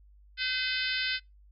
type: harmonic tone with a mistuned harmonic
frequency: 511 Hz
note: C5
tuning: 41 cents flat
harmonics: 3 / 4 / 5 / 6 / 7 / 8 / 9 / 10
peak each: -34 / -35 / -36 / -37 / -37 / -38 / -39 / -39 dBFS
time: 0.37-1.2 s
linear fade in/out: 50 ms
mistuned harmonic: 10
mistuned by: -22 cents
effects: noise-tail reverb RT60 0.2 s tail -25 dB re dry + added 50 Hz sine -54 dBFS peak until 1.51 s